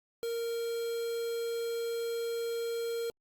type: tone with quantisation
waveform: triangle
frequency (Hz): 464.1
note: A#4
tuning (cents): -8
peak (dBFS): -30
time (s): 0.23-3.1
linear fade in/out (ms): 0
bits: 7
effects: Opus 48 kbps